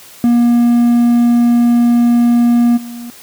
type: tone with level steps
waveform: triangle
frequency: 238.2 Hz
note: A#3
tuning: 38 cents sharp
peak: -5 / -23 dBFS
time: 0.24-3.1 s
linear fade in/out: 0 ms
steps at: 2.76 s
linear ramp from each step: 20 ms
effects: white hiss -38 dBFS RMS until 3.22 s + high-pass 80 Hz 12 dB/octave